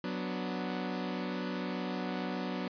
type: chord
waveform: sawtooth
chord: B minor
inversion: second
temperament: equal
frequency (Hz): 185 / 246.9 / 293.7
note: F#3 / B3 / D4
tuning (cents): 0 / 0 / 0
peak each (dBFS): -33 / -34 / -37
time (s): 0.04-2.68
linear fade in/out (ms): 2
effects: resampled to 11025 Hz